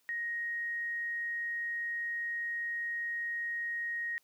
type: tone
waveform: sine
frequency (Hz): 1875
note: A#6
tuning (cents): +10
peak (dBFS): -33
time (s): 0.09-4.18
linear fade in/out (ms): 0
effects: white hiss -72 dBFS RMS until 4.23 s + high-pass 100 Hz 12 dB/octave